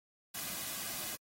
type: noise with comb filter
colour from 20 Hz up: white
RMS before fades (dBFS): -40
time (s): 0.34-1.16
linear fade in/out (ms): 10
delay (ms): 2.2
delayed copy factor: -0.5
effects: AAC 48 kbps